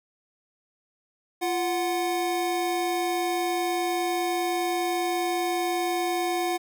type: tone pair together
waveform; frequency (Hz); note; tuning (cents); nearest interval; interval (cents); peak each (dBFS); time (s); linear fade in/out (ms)
square; 346.6 / 735; F4 / F#5; -13 / -12; octave + minor second; 1301; -28; 1.41-6.58; 20
effects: none